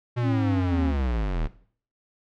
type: linear sweep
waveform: square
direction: down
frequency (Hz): 123.47 to 35.4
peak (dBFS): -24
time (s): 0.16-1.48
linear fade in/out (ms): 20
type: tone with vibrato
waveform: triangle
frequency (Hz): 269.3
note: C#4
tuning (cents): -50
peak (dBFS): -22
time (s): 0.22-0.94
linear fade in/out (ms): 50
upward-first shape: triangle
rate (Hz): 3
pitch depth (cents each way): 10
effects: noise-tail reverb RT60 0.5 s tail -17 dB re dry + low-pass 3000 Hz 12 dB/octave